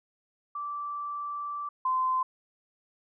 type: tone pair in turn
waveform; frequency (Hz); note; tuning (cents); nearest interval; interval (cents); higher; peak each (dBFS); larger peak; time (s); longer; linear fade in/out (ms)
sine; 1166 / 1032; D6 / C6; -13 / -24; major second; 211; first; -32 / -24; second; 0.55-1.69 / 1.85-2.23; first; 5
effects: none